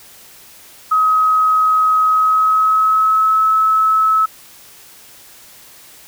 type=tone with pitch glide; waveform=sine; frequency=1269 to 1296.4 Hz; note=D#6 to E6; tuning=+34 to -29 cents; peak=-10 dBFS; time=0.91-4.26 s; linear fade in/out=10 ms; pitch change=+37 cents; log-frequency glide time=2.08-3.45 s; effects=white hiss -42 dBFS RMS until 6.07 s